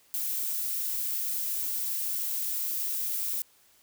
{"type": "noise", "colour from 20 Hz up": "violet", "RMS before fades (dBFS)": -31, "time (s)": [0.14, 3.42], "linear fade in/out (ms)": 0, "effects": ["white hiss -62 dBFS RMS until 3.82 s"]}